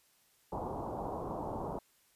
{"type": "low-pass noise", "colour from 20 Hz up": "white", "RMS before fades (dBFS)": -39, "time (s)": [0.52, 1.79], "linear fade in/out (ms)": 5, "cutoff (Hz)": 1000, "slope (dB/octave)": 48, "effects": ["white hiss -69 dBFS RMS until 2.15 s", "resampled to 32000 Hz"]}